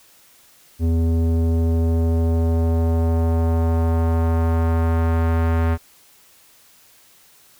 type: tone with low-pass filter sweep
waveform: square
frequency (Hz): 82.41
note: E2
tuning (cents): 0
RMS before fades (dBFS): -18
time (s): 0.79-5.78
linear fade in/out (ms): 50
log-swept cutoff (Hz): 330 to 1700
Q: 1.1
effects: white hiss -52 dBFS RMS until 7.59 s